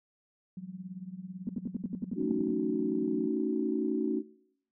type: tone with tremolo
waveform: sine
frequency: 185 Hz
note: F#3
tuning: in tune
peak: -35 dBFS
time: 0.57-3.27 s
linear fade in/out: 2 ms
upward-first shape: triangle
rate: 18 Hz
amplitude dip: 85%
type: tone bursts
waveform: sine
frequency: 233.1 Hz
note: A#3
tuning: in tune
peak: -29 dBFS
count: 12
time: 1.47-2.503 s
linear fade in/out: 2 ms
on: 21 ms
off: 71 ms
type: chord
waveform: sine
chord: D# half-diminished seventh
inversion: second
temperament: just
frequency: 224 / 280 / 311.1 / 373.4 Hz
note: A3 / C#4 / D#4 / F#4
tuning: +31 / +18 / 0 / +16 cents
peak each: -33 dBFS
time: 2.15-4.23 s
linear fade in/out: 50 ms
effects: noise-tail reverb RT60 0.8 s tail -23 dB re dry + tanh soft clip ceiling -14 dBFS